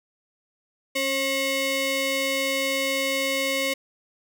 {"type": "ring-modulated tone", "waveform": "sawtooth", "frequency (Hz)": 812, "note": "G#5", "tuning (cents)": -39, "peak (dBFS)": -16, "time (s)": [0.95, 3.74], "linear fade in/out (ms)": 10, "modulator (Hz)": 1350, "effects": []}